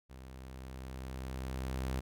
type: tone with level ramp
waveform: sawtooth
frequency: 65 Hz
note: C2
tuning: 11 cents flat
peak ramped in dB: -45 to -29 dBFS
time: 0.09-2.01 s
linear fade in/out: 20 ms
effects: none